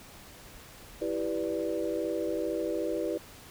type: chord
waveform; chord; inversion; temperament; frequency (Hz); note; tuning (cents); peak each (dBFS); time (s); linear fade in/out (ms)
sine; E minor seventh; none; equal; 329.6 / 392 / 493.9 / 587.3; E4 / G4 / B4 / D5; 0 / 0 / 0 / 0; -33 / -35 / -34 / -35; 1.01-3.18; 10
effects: pink hiss -50 dBFS RMS until 3.5 s